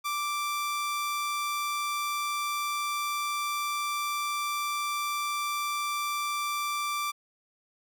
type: tone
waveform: sawtooth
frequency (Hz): 1174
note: D6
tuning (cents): -1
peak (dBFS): -25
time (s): 0.04-7.12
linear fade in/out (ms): 20
effects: none